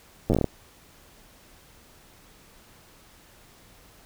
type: slowing click train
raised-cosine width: 2 ms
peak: -9 dBFS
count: 9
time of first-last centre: 0.3-0.443 s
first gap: 9 ms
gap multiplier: 1.19
effects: pink hiss -54 dBFS RMS until 4.05 s